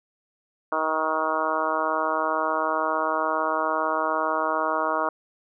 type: harmonic tone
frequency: 157.8 Hz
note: D#3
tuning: 25 cents sharp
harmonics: 2 / 3 / 4 / 5 / 6 / 7 / 8 / 9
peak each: -34 / -33 / -28 / -33 / -29 / -28 / -30 / -32 dBFS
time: 0.72-5.09 s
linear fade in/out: 2 ms
effects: none